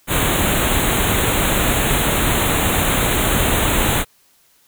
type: band-stop noise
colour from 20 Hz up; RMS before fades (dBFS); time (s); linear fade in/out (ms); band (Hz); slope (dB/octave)
pink; -17; 0.07-4.05; 50; 4000 to 6600; 96
effects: white hiss -56 dBFS RMS until 4.67 s